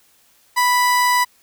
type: tone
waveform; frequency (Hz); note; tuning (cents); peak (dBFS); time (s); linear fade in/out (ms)
30% pulse; 987.8; B5; 0; -11; 0.56-1.25; 20
effects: white hiss -56 dBFS RMS until 1.42 s